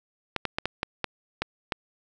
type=clicks; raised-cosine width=0.3 ms; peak=-10 dBFS; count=8; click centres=0.363 / 0.453 / 0.585 / 0.656 / 0.831 / 1.043 / 1.42 / 1.722 s; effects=none